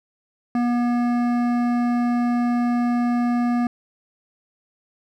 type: tone with hard clipping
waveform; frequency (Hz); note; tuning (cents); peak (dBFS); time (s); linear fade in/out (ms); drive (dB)
sine; 241.1; B3; -41; -20; 0.55-3.67; 2; 13
effects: none